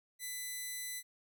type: tone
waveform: 5% pulse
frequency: 2000 Hz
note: B6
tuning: 21 cents sharp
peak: -29 dBFS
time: 0.19-1.03 s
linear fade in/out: 50 ms
effects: none